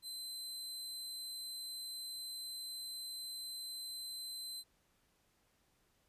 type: tone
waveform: sawtooth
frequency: 4066 Hz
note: B7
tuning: 50 cents sharp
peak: -40 dBFS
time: 0.02-4.64 s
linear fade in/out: 50 ms
effects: pink hiss -75 dBFS RMS until 6.08 s + resampled to 32000 Hz